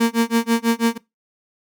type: tone with tremolo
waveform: 35% pulse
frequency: 230.8 Hz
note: A#3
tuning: 17 cents flat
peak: -11 dBFS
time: 0-0.98 s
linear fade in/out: 10 ms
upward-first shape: sine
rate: 6.1 Hz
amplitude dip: 100%
effects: noise-tail reverb RT60 0.2 s tail -19 dB re dry